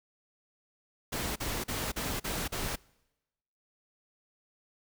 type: noise bursts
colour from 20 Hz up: pink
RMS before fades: -34 dBFS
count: 6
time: 1.12-2.76 s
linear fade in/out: 10 ms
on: 240 ms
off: 40 ms
effects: noise-tail reverb RT60 1.0 s tail -25 dB re dry